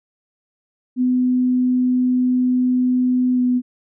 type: tone with pitch glide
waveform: sine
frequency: 251.6 to 248.9 Hz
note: B3 to B3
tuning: +32 to +14 cents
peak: -14 dBFS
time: 0.96-3.62 s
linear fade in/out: 50 ms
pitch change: -18 cents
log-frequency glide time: 3.34-3.4 s
effects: none